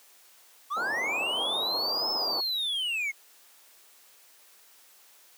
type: linear two-way sweep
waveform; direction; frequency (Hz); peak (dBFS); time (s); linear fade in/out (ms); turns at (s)
triangle; up then down; 1100 to 5274 to 2117; -26; 0.7-3.12; 20; 2.11
type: low-pass noise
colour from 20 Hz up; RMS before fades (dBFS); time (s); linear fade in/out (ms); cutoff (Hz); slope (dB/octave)
white; -34; 0.76-2.41; 10; 1100; 48
effects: white hiss -57 dBFS RMS until 5.37 s + high-pass 400 Hz 12 dB/octave